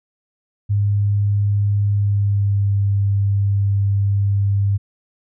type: tone with pitch glide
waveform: sine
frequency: 101.9 to 99.92 Hz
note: G#2 to G2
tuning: -32 to +34 cents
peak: -14 dBFS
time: 0.69-4.78 s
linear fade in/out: 20 ms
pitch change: -34 cents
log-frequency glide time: 1.9-2.74 s
effects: none